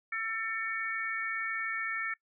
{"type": "harmonic tone", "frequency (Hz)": 447.3, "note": "A4", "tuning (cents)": 28, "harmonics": [3, 4, 5], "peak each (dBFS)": [-38, -35, -36], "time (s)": [0.12, 2.14], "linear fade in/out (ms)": 5, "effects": ["noise-tail reverb RT60 0.1 s tail -22 dB re dry"]}